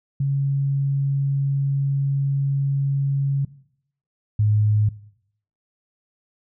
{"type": "tone pair in turn", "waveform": "sine", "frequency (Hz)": [138.59, 105.87], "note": ["C#3", "G#2"], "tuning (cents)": [0, 34], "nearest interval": "perfect fourth", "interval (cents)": 466, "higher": "first", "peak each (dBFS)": [-18, -15], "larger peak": "second", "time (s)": [[0.2, 3.45], [4.39, 4.89]], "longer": "first", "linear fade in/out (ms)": 5, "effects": ["noise-tail reverb RT60 0.7 s tail -19 dB re dry"]}